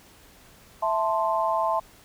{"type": "chord", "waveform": "sine", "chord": "A minor", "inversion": "second", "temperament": "equal", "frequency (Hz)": [659.3, 880, 1046.5], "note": ["E5", "A5", "C6"], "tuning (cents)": [0, 0, 0], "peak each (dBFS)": -26, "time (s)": [0.82, 1.8], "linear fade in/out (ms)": 10, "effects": ["pink hiss -53 dBFS RMS until 2.04 s"]}